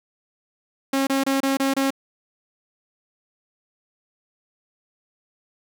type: tone bursts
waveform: sawtooth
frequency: 271.4 Hz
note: C#4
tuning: 36 cents flat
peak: -15 dBFS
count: 6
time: 0.93-1.905 s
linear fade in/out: 5 ms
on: 140 ms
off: 27 ms
effects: none